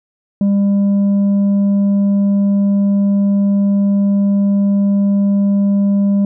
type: tone with tanh clipping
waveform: sine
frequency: 200 Hz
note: G3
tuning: 35 cents sharp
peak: -11 dBFS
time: 0.41-6.25 s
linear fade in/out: 2 ms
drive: 4 dB
effects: none